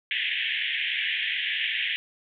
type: band-pass noise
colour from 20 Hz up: white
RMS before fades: -28 dBFS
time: 0.11-1.96 s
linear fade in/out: 0 ms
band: 1700 to 3400 Hz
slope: 96 dB/octave
effects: none